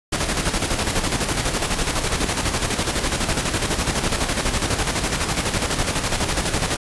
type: noise with tremolo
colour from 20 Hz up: pink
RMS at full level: -20 dBFS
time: 0.12-6.77 s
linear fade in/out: 10 ms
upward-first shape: square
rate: 12 Hz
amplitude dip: 50%
effects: resampled to 24000 Hz